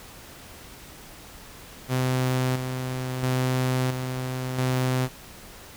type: tone with tremolo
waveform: sawtooth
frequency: 128.4 Hz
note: C3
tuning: 32 cents flat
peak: -18 dBFS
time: 1.88-5.09 s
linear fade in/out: 50 ms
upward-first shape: square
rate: 0.74 Hz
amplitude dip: 50%
effects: pink hiss -45 dBFS RMS until 5.76 s